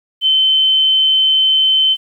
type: tone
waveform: sine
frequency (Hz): 3074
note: G7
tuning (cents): -35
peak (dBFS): -9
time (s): 0.21-1.97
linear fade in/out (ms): 50
effects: 8-bit